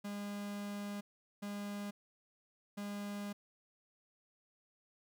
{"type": "tone bursts at uneven times", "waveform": "45% pulse", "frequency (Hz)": 203.8, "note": "G#3", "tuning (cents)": -32, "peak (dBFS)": -40, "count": 3, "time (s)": [[0.04, 1.01], [1.42, 1.91], [2.77, 3.33]], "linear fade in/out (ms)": 10, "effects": []}